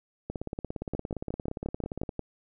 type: two click trains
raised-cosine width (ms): 2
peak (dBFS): -18 / -20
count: 8 / 32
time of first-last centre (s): 0.95-2.193 / 0.3-2.092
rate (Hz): 5.63 / 17.3
effects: none